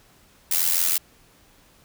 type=noise with amplitude modulation; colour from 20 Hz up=blue; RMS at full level=-18 dBFS; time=0.51-0.98 s; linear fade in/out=5 ms; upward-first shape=sine; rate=85.8 Hz; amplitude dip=80%; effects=pink hiss -56 dBFS RMS until 1.84 s